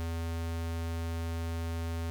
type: tone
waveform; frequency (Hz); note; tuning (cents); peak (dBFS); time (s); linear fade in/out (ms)
square; 83; E2; +12; -33; 0-2.1; 0
effects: none